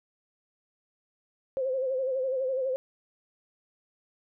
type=tone with vibrato; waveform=sine; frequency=523.3 Hz; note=C5; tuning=in tune; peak=-26 dBFS; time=1.57-2.76 s; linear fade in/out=0 ms; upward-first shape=sine; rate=12 Hz; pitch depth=62 cents each way; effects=none